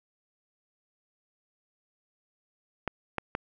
clicks, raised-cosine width 0.5 ms, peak -14 dBFS, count 3, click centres 2.877 / 3.183 / 3.351 s, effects none

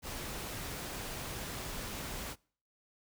pink noise, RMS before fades -41 dBFS, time 0.02-2.36 s, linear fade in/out 50 ms, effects noise-tail reverb RT60 0.5 s tail -26 dB re dry

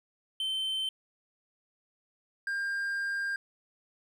triangle tone pair in turn, 3091 / 1600.9 Hz, G7 / G6, -25 / +36 cents, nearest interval major seventh, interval 1139 cents, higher first, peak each -28 dBFS, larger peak neither, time 0.4-0.89 / 2.47-3.36 s, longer second, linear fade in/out 2 ms, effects none

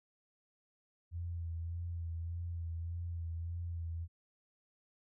sine tone with vibrato, 84.5 Hz, E2, 43 cents sharp, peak -37 dBFS, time 1.11-4.08 s, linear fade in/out 50 ms, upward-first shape sine, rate 1.7 Hz, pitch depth 33 cents each way, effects none

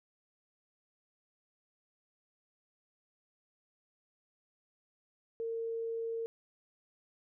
sine tone, 456.6 Hz, A#4, 36 cents flat, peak -34 dBFS, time 5.4-6.26 s, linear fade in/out 0 ms, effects none

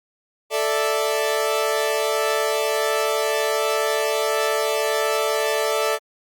sawtooth chord, A suspended fourth, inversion none, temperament equal, 440 / 587.3 / 659.3 Hz, A4 / D5 / E5, 0 / 0 / 0 cents, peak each -19 / -20 / -22 dBFS, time 0.5-5.99 s, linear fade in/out 50 ms, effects Opus 48 kbps

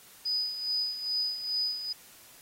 sine tone with tremolo, 4978 Hz, D#8, in tune, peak -26 dBFS, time 0.25-1.93 s, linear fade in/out 10 ms, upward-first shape sine, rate 2.4 Hz, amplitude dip 65%, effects white hiss -54 dBFS RMS until 2.41 s + AAC 48 kbps

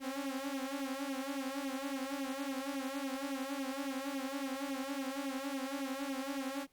sawtooth tone with flanger, 271.9 Hz, C#4, 33 cents flat, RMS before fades -39 dBFS, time 0-6.67 s, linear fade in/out 50 ms, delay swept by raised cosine 0.32 to 5.42 ms, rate 3.6 Hz, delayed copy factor +0.9, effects pink hiss -73 dBFS RMS until 6.72 s + Opus 48 kbps

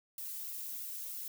violet noise with flanger, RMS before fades -42 dBFS, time 0.18-1.28 s, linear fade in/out 2 ms, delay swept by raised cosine 1.4 to 2.7 ms, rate 3.1 Hz, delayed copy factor +0.75, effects none

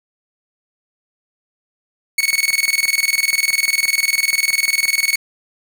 sawtooth tone with tremolo, 2217 Hz, C#7, in tune, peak -9 dBFS, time 2.18-5.16 s, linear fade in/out 5 ms, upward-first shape square, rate 20 Hz, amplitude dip 80%, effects 7-bit

